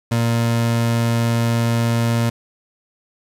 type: tone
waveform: 30% pulse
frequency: 116.54 Hz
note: A#2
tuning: in tune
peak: -13 dBFS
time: 0.11-2.3 s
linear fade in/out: 10 ms
effects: resampled to 32000 Hz + 7-bit